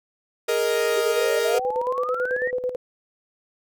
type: chord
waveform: 45% pulse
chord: Ab suspended second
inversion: none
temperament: equal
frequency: 415.3 / 466.2 / 622.3 Hz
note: Ab4 / Bb4 / Eb5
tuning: 0 / 0 / 0 cents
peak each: -26 / -22 / -27 dBFS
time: 0.48-1.59 s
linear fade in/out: 10 ms
type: exponential sweep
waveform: sine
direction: up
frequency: 385.3 to 1937 Hz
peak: -26 dBFS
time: 0.96-2.51 s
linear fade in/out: 10 ms
type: tone with tremolo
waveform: sine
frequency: 501 Hz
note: B4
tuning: 25 cents sharp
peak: -21 dBFS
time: 1.54-2.76 s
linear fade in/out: 5 ms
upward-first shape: square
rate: 9.1 Hz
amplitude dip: 65%
effects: none